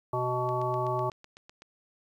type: harmonic tone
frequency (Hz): 125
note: B2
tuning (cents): +21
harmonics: 1 / 3 / 5 / 7 / 9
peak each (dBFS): -33 / -33 / -33 / -33 / -33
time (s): 0.13-1.1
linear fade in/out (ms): 5
type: click train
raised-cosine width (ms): 0.2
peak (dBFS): -31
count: 10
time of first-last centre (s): 0.49-1.621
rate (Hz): 7.96
effects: 10-bit